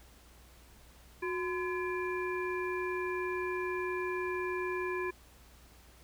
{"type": "harmonic tone with a mistuned harmonic", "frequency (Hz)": 340.2, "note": "F4", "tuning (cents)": -45, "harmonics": [1, 3, 5, 7], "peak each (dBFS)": [-34, -39, -41, -42], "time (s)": [1.22, 5.11], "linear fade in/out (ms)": 10, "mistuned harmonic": 1, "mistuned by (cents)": 120, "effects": ["added 60 Hz sine -58 dBFS peak until 6.03 s", "pink hiss -60 dBFS RMS until 6.03 s"]}